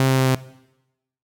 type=tone with pitch steps; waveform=sawtooth; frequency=132.9 / 132.06 / 131.22 / 130.39 Hz; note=C3 / C3 / C3 / C3; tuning=+27 / +16 / +5 / -6 cents; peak=-11 dBFS; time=0-0.348 s; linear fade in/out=2 ms; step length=87 ms; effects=noise-tail reverb RT60 0.9 s tail -19 dB re dry